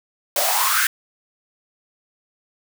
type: noise with high-pass filter sweep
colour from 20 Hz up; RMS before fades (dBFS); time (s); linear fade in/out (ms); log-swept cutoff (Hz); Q
white; -19; 0.36-0.87; 2; 560 to 1700; 6.6
effects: none